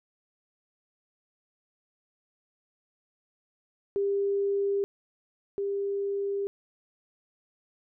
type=tone pair in turn; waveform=sine; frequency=399 / 399 Hz; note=G4 / G4; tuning=+31 / +31 cents; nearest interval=unison; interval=0 cents; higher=neither; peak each=-24 / -27 dBFS; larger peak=first; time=3.96-4.84 / 5.58-6.47 s; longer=second; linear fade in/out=0 ms; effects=none